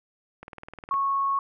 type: click train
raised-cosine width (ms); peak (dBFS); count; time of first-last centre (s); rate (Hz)
0.5; -25; 11; 0.43-0.94; 19.6
type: tone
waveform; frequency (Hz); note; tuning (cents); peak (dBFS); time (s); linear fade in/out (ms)
sine; 1101; C#6; -12; -22; 0.91-1.39; 2
effects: none